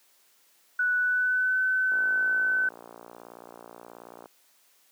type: tone with pitch glide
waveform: sine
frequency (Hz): 1480 to 1518.1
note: F#6 to F#6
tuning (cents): 0 to +44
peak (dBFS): -22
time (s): 0.79-2.69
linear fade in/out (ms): 5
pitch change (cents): +44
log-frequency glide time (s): 0.97-1.6
type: click train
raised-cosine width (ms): 1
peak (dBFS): -29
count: 138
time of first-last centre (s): 1.92-4.258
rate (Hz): 58.6
effects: white hiss -63 dBFS RMS until 4.91 s + high-pass 300 Hz 12 dB/octave